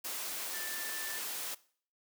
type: tone in noise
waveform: sine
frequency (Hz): 1767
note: A6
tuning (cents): +7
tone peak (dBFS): -43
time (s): 0.53-1.19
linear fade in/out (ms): 10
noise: white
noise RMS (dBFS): -39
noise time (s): 0.04-1.55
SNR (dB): -7
effects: noise-tail reverb RT60 0.5 s tail -20 dB re dry + high-pass 300 Hz 12 dB/octave